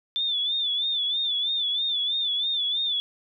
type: tone with vibrato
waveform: sine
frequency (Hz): 3520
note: A7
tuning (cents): 0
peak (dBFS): -23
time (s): 0.16-3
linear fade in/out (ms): 0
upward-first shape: sine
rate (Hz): 3.1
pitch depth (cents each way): 81
effects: none